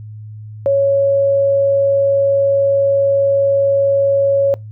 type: tone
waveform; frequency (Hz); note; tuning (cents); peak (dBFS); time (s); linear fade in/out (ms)
sine; 554.4; C#5; 0; -10; 0.66-4.54; 0
effects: noise-tail reverb RT60 0.2 s tail -24 dB re dry + added 107 Hz sine -29 dBFS peak until 4.71 s